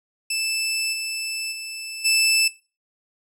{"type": "tone with level steps", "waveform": "15% pulse", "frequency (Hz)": 2637, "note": "E7", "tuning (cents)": 0, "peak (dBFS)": [-15, -19, -24, -9], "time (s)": [0.3, 2.48], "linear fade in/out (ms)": 5, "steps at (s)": [0.92, 1.51, 2.04], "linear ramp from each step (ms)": 20, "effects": ["noise-tail reverb RT60 0.3 s tail -17 dB re dry", "low-pass 12000 Hz 12 dB/octave"]}